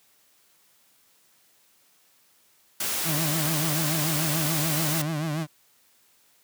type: noise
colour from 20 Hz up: white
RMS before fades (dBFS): -28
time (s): 2.8-5.02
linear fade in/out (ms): 5
type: tone with vibrato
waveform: 35% pulse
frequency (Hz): 155.56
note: D#3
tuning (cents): 0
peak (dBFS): -24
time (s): 3.04-5.47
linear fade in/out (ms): 50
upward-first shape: triangle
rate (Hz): 6.9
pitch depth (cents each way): 130
effects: white hiss -62 dBFS RMS until 6.43 s + high-pass 100 Hz 12 dB/octave